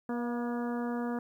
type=harmonic tone with a mistuned harmonic; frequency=240 Hz; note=B3; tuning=49 cents flat; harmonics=1 / 2 / 3 / 4 / 5 / 6 / 7; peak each=-32 / -38 / -42 / -44 / -46 / -48 / -49 dBFS; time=0.09-1.19 s; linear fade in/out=2 ms; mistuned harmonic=3; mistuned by=-24 cents; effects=11-bit